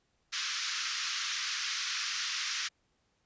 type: band-pass noise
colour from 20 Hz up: white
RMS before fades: -35 dBFS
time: 0.32-2.69 s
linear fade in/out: 20 ms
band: 1200 to 6300 Hz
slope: 48 dB/octave
effects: pink hiss -75 dBFS RMS until 3.25 s + resampled to 16000 Hz